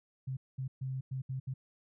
sine tone bursts at uneven times, 131.5 Hz, C3, 9 cents sharp, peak -34 dBFS, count 6, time 0.27-0.37 / 0.58-0.68 / 0.81-1.01 / 1.11-1.22 / 1.29-1.4 / 1.47-1.54 s, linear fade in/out 10 ms, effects none

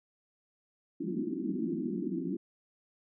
white band-pass noise, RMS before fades -34 dBFS, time 1-2.37 s, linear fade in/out 10 ms, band 170 to 360 Hz, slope 96 dB/octave, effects none

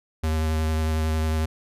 square tone with vibrato, 78.8 Hz, D#2, 23 cents sharp, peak -22 dBFS, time 0.23-1.46 s, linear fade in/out 10 ms, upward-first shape sine, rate 11 Hz, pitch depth 15 cents each way, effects resampled to 32000 Hz

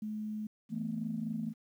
sine tone, 213.8 Hz, A3, 49 cents flat, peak -35 dBFS, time 0.02-0.47 s, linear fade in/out 5 ms
sine chord, E suspended fourth, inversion none, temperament equal with one note detuned, 164.81 / 220 / 244.1 Hz, E3 / A3 / B3, 0 / 0 / -20 cents, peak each -40 / -35 / -40 dBFS, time 0.69-1.54 s, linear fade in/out 50 ms
effects tanh soft clip ceiling -24 dBFS + 11-bit

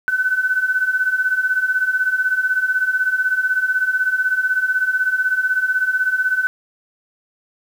sine beating tone pair, 1500 / 1516 Hz, F#6 / F#6, +23 / +42 cents, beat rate 16 Hz, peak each -21 / -17 dBFS, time 0.08-6.47 s, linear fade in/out 0 ms, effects 7-bit

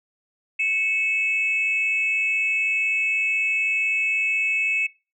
sine tone pair together, 2217 / 2598 Hz, C#7 / E7, 0 / -26 cents, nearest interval minor third, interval 274 cents, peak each -25 / -20 dBFS, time 0.59-4.87 s, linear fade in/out 10 ms, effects noise-tail reverb RT60 0.3 s tail -21 dB re dry + tanh soft clip ceiling -13 dBFS

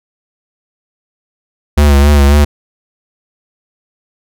square tone with vibrato, 71.7 Hz, D2, 41 cents flat, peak -5 dBFS, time 1.77-2.45 s, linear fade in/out 10 ms, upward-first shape sine, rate 3.7 Hz, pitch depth 51 cents each way, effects none

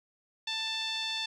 5% pulse tone with low-pass filter, 886 Hz, A5, 12 cents sharp, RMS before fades -34 dBFS, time 0.47-1.26 s, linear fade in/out 5 ms, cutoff 3800 Hz, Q 3.5, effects none

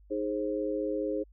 sine chord, Ab major, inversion second, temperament equal with one note detuned, 311.1 / 415.3 / 530.6 Hz, Eb4 / Ab4 / C5, 0 / 0 / +24 cents, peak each -33 dBFS, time 0.1-1.24 s, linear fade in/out 20 ms, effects added 50 Hz sine -54 dBFS peak until 1.32 s

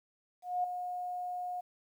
sine tone with ADSR envelope, 720 Hz, F#5, 47 cents flat, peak -27 dBFS, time 0.42-1.61 s, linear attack 220 ms, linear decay 4 ms, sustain -8 dB, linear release 11 ms, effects 11-bit

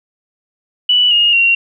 sine tone with pitch steps, 2960 / 2854 / 2752 Hz, F#7 / F7 / F7, 0 / +37 / -26 cents, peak -8 dBFS, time 0.89-1.55 s, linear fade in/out 5 ms, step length 220 ms, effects none

